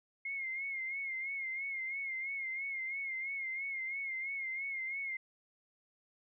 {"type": "tone with vibrato", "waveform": "sine", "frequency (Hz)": 2143, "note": "C7", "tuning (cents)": 41, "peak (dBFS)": -36, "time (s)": [0.25, 5.17], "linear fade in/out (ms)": 5, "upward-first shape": "sine", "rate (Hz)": 3, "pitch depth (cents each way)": 60, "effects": []}